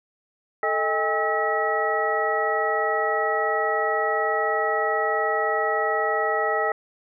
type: tone cluster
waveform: sine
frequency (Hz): 439.4 / 630 / 807 / 1296 / 1927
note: A4 / D#5 / G#5 / E6 / B6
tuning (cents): -2 / +21 / -50 / -30 / -43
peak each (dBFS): -27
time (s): 0.63-6.72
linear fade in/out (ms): 2
effects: none